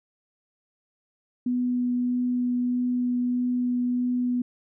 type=tone with vibrato; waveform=sine; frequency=246.8 Hz; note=B3; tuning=1 cent flat; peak=-22 dBFS; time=1.46-4.42 s; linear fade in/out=5 ms; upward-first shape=triangle; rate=1.6 Hz; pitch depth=8 cents each way; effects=none